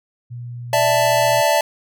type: tone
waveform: sine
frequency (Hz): 120.7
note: B2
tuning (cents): -39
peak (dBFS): -28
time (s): 0.3-1.42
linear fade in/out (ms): 20
type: chord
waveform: square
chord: D suspended second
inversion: none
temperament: equal with one note detuned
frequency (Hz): 587.3 / 661.9 / 880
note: D5 / E5 / A5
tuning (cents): 0 / +7 / 0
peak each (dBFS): -19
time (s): 0.73-1.61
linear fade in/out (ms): 2
effects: none